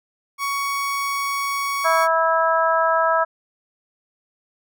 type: tone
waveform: 30% pulse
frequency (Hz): 1118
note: C#6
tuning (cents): +14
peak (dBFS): -19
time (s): 0.38-2.08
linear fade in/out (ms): 50
type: harmonic tone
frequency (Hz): 326.6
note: E4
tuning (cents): -16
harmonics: 2 / 3 / 4 / 5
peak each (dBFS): -20 / -21 / -20 / -25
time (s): 1.84-3.25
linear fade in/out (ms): 20
effects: none